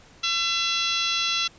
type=harmonic tone; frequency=675 Hz; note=E5; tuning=41 cents sharp; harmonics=2 / 3 / 4 / 5 / 6 / 7 / 8 / 9; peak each=-31 / -37 / -28 / -27 / -29 / -36 / -35 / -34 dBFS; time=0.23-1.48 s; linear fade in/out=10 ms; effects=pink hiss -52 dBFS RMS until 1.58 s + resampled to 16000 Hz